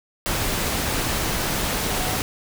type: tone in noise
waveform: sine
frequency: 740 Hz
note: F#5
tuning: in tune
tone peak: -33 dBFS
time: 1.91-2.16 s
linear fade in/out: 0 ms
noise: pink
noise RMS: -24 dBFS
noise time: 0.26-2.22 s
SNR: -12 dB
effects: none